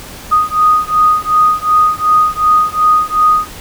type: beating tone pair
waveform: sine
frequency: 1240 / 1242.7 Hz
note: D#6 / D#6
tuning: -6 / -3 cents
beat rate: 2.7 Hz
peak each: -11 / -11 dBFS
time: 0.31-3.48 s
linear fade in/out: 20 ms
effects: pink hiss -31 dBFS RMS until 3.6 s